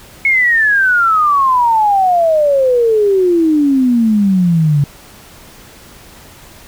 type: exponential sweep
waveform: sine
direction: down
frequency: 2202 to 140 Hz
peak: -8 dBFS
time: 0.25-4.84 s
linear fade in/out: 2 ms
effects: pink hiss -39 dBFS RMS until 6.67 s